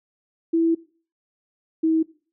sine tone pair in turn, 330.1 / 321.3 Hz, E4 / E4, +2 / -44 cents, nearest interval unison, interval 46 cents, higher first, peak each -16 dBFS, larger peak neither, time 0.53-0.75 / 1.83-2.03 s, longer first, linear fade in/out 10 ms, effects noise-tail reverb RT60 0.4 s tail -20 dB re dry

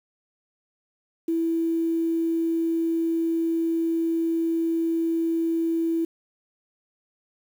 sine tone, 330 Hz, E4, 2 cents sharp, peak -21 dBFS, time 1.28-6.05 s, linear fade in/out 5 ms, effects 8-bit

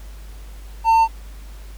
triangle tone, 902 Hz, A5, 43 cents sharp, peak -9 dBFS, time 0.84-1.08 s, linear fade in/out 50 ms, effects added 50 Hz sine -34 dBFS peak until 1.77 s + pink hiss -48 dBFS RMS until 1.77 s

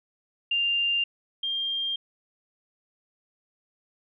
sine tone pair in turn, 2794 / 3199 Hz, F7 / G7, 0 / +34 cents, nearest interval major second, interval 234 cents, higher second, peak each -22 / -26 dBFS, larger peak first, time 0.51-1.04 / 1.43-1.96 s, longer neither, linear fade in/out 5 ms, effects none

